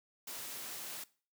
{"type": "noise", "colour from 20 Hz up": "white", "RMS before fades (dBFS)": -44, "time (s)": [0.27, 1.04], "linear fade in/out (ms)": 5, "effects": ["noise-tail reverb RT60 0.4 s tail -20 dB re dry", "high-pass 150 Hz 12 dB/octave"]}